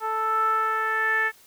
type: tone with low-pass filter sweep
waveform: 10% pulse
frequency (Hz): 440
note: A4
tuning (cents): 0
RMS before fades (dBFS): -24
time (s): 0-1.32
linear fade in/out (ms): 50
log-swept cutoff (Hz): 1100 to 1900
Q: 6.3
effects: white hiss -54 dBFS RMS until 1.46 s